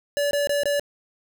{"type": "tone bursts", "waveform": "square", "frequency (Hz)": 575, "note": "D5", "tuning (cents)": -37, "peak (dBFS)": -21, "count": 4, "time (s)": [0.17, 0.796], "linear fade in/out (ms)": 0, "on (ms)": 140, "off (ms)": 22, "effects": []}